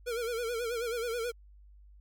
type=tone with vibrato; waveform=square; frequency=468.9 Hz; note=A#4; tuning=10 cents sharp; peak=-32 dBFS; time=0.06-1.32 s; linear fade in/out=20 ms; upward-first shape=sine; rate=9.3 Hz; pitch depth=86 cents each way; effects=added 50 Hz sine -52 dBFS peak until 2 s + MP3 96 kbps